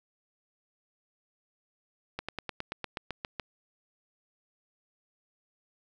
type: slowing click train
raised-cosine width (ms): 0.3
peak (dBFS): -18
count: 11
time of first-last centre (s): 2.19-3.397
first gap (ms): 96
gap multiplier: 1.05
effects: none